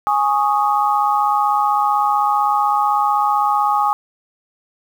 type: chord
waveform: sine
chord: Ab suspended fourth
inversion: none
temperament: equal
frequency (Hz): 830.6 / 1108.7 / 1244.5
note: Ab5 / Db6 / Eb6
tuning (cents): 0 / 0 / 0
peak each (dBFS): -16 / -20 / -19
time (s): 0.07-3.93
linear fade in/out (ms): 0
effects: 7-bit